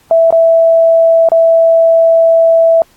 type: tone with dropouts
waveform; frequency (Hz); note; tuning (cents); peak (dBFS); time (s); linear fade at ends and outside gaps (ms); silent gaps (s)
sine; 659.3; E5; 0; -4; 0.11-2.82; 1; 0.306-0.325 / 1.288-1.318
effects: pink hiss -49 dBFS RMS until 2.96 s + AAC 64 kbps